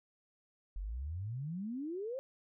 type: exponential sweep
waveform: sine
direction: up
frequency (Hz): 42.94 to 550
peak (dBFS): -37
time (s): 0.76-2.19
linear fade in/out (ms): 0
effects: none